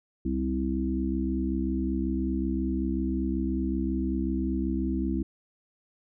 harmonic tone with a mistuned harmonic, 65.41 Hz, C2, in tune, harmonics 1 / 3 / 4 / 5, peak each -31 / -31 / -31 / -31 dBFS, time 0.25-5.23 s, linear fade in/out 5 ms, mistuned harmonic 3, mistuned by -20 cents, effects none

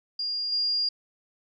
sine tone with level steps, 4820 Hz, D8, 44 cents sharp, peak -27 / -23 dBFS, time 0.19-0.89 s, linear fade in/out 5 ms, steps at 0.52 s, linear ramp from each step 5 ms, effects none

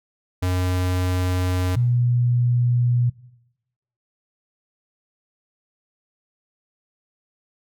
square / sine tone pair in turn, 91.1 / 121.6 Hz, F#2 / B2, -26 / -26 cents, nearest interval perfect fourth, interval 500 cents, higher second, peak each -20 / -16 dBFS, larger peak second, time 0.42-1.76 / 1.76-3.1 s, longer neither, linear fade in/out 10 ms, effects noise-tail reverb RT60 0.9 s tail -20 dB re dry

